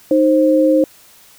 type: tone pair together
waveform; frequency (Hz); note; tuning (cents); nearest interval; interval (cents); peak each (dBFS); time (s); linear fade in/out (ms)
sine; 309.8 / 528; D#4 / C5; -7 / +16; major sixth; 923; -12; 0.11-0.84; 2
effects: white hiss -46 dBFS RMS until 1.38 s